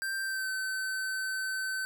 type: tone with pitch glide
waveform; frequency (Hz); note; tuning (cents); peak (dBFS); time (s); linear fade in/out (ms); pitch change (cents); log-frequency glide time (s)
square; 1573 to 1530; G6 to G6; +6 to -42; -32; 0.02-1.85; 0; -48; 0.22-0.5
effects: none